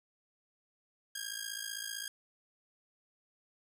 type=ring-modulated tone; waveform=10% pulse; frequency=1622 Hz; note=G#6; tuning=41 cents flat; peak=-27 dBFS; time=1.15-2.08 s; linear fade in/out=2 ms; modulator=27.8 Hz; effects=none